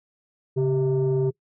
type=tone pair together; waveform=sine; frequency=137.7 / 389.5 Hz; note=C#3 / G4; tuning=-11 / -11 cents; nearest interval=octave + tritone; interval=1800 cents; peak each=-20 dBFS; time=0.56-1.31 s; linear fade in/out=20 ms; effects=noise-tail reverb RT60 0.1 s tail -22 dB re dry + tanh soft clip ceiling -16 dBFS